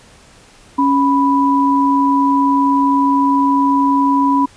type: tone pair together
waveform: sine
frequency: 277.2 / 987.8 Hz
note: C#4 / B5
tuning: 0 / 0 cents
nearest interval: octave + minor seventh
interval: 2200 cents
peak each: -13 dBFS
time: 0.78-4.46 s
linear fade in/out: 10 ms
effects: pink hiss -45 dBFS RMS until 4.56 s + resampled to 22050 Hz

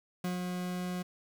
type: tone with ADSR envelope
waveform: 40% pulse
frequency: 180.2 Hz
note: F#3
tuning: 45 cents flat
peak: -30 dBFS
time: 0.24-1.03 s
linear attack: 5 ms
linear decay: 140 ms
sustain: -3 dB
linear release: 14 ms
effects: 10-bit

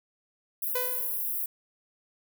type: high-pass noise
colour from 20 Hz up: white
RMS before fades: -31 dBFS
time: 0.62-1.46 s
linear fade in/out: 5 ms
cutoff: 11000 Hz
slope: 48 dB/octave
type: tone with exponential decay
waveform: sawtooth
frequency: 500 Hz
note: B4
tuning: 21 cents sharp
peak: -24 dBFS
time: 0.75-1.31 s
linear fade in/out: 5 ms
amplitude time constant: 120 ms
effects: none

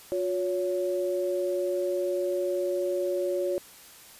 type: tone pair together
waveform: sine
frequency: 359.2 / 561 Hz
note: F4 / C#5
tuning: +49 / +21 cents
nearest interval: minor sixth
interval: 772 cents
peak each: -28 dBFS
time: 0.12-3.58 s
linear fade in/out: 0 ms
effects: white hiss -50 dBFS RMS until 4.19 s + resampled to 32000 Hz

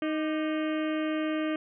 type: harmonic tone with a mistuned harmonic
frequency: 311.1 Hz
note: D#4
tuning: in tune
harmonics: 1 / 2 / 4 / 5 / 6 / 7 / 8 / 9 / 10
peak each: -28 / -34 / -40 / -42 / -44 / -45 / -46 / -47 / -48 dBFS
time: 0.02-1.56 s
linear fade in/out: 2 ms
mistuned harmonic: 4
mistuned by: -69 cents
effects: none

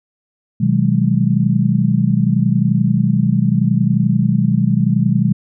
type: chord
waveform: sine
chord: G# minor seventh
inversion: first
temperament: just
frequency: 124.59 / 155.74 / 186.89 / 207.7 Hz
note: B2 / D#3 / F#3 / G#3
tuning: +16 / +2 / +18 / 0 cents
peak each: -17 dBFS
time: 0.6-5.33 s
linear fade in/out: 10 ms
effects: none

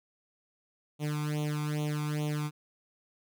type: tone with flanger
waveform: sawtooth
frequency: 150 Hz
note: D3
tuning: 37 cents sharp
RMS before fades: -32 dBFS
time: 0.99-2.51 s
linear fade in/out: 50 ms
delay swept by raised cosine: 0.3 to 0.87 ms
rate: 2.4 Hz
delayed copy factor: +1
effects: none

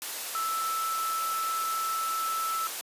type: tone in noise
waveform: sine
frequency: 1318.5 Hz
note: E6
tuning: in tune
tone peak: -28 dBFS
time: 0.35-2.67 s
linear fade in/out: 0 ms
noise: white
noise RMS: -35 dBFS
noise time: 0.02-2.81 s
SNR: +4 dB
effects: high-pass 400 Hz 12 dB/octave + resampled to 32000 Hz

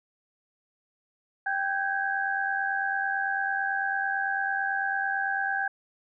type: tone cluster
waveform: sine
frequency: 784 / 1550 / 1639 Hz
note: G5 / G6 / G#6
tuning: 0 / -20 / -23 cents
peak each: -30 dBFS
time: 1.46-5.68 s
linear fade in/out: 5 ms
effects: none

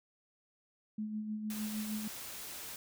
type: tone with tremolo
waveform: sine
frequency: 214 Hz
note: A3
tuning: 48 cents flat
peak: -34 dBFS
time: 0.98-2.08 s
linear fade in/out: 5 ms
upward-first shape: sine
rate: 6.5 Hz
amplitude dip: 45%
type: noise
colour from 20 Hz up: white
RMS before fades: -45 dBFS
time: 1.5-2.76 s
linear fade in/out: 2 ms
effects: none

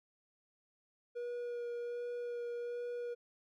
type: tone with vibrato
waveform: triangle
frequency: 480 Hz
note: B4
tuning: 49 cents flat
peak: -36 dBFS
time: 1.15-3.15 s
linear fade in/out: 20 ms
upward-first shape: sine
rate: 1.3 Hz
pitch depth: 12 cents each way
effects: none

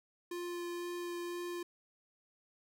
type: tone with vibrato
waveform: square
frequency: 349.2 Hz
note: F4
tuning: in tune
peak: -39 dBFS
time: 0.31-1.63 s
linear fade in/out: 5 ms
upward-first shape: sine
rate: 2 Hz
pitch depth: 8 cents each way
effects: none

